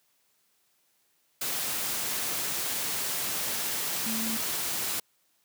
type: tone in noise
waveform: sine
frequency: 223.7 Hz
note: A3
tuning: 29 cents sharp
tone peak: -32 dBFS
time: 4.06-4.37 s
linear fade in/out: 5 ms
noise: white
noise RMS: -31 dBFS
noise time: 1.41-5 s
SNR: -4 dB
effects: white hiss -70 dBFS RMS until 5.44 s + high-pass 100 Hz 12 dB/octave